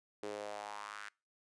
sawtooth tone with high-pass filter sweep, 103.83 Hz, G#2, in tune, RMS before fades -45 dBFS, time 0.23-1.09 s, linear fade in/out 0 ms, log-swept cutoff 390 to 1600 Hz, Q 3.3, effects noise-tail reverb RT60 0.3 s tail -26 dB re dry + resampled to 22050 Hz

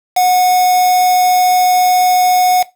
triangle tone with quantisation, 731 Hz, F#5, 21 cents flat, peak -6 dBFS, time 0.16-2.63 s, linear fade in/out 10 ms, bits 3, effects noise-tail reverb RT60 0.2 s tail -17 dB re dry

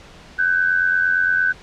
sine tone pair together, 1511.3 / 1600 Hz, F#6 / G6, +36 / +35 cents, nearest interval minor second, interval 99 cents, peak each -16 / -21 dBFS, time 0.38-1.53 s, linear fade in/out 20 ms, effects pink hiss -43 dBFS RMS until 1.62 s + low-pass 5000 Hz 12 dB/octave

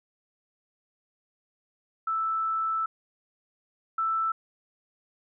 sine tone pair in turn, 1318.5 / 1323.5 Hz, E6 / E6, 0 / +7 cents, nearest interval unison, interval 7 cents, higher second, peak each -25 / -24 dBFS, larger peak second, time 2.07-2.86 / 3.98-4.32 s, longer first, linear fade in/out 5 ms, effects none

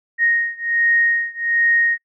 sine beating tone pair, 1864.7 / 1866 Hz, A#6 / A#6, 0 / +1 cents, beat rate 1.3 Hz, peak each -18 / -19 dBFS, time 0.18-1.98 s, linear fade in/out 50 ms, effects noise-tail reverb RT60 0.1 s tail -23 dB re dry

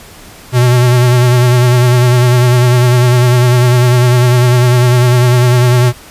square tone with vibrato, 123.47 Hz, B2, in tune, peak -6 dBFS, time 0.52-5.93 s, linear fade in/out 50 ms, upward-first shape triangle, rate 10 Hz, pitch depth 53 cents each way, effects pink hiss -35 dBFS RMS until 6.1 s + resampled to 32000 Hz

